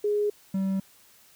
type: tone pair in turn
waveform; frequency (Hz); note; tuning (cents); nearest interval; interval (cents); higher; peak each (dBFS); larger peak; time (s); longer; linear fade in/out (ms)
sine / triangle; 415.3 / 192.63; G#4 / G3; 0 / -30; octave + minor second; 1330; first; -22; neither; 0.04-0.3 / 0.54-0.8; neither; 5
effects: white hiss -57 dBFS RMS until 1.35 s